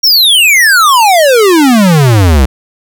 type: exponential sweep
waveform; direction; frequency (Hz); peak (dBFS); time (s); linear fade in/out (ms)
square; down; 5690 to 61.74; -4; 0.03-2.46; 10
effects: none